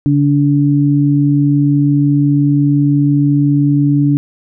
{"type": "tone pair together", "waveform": "sine", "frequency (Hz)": [142.5, 288.3], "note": ["C#3", "D4"], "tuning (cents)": [48, -32], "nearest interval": "octave", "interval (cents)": 1220, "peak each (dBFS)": -11, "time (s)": [0.06, 4.17], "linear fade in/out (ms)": 0, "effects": []}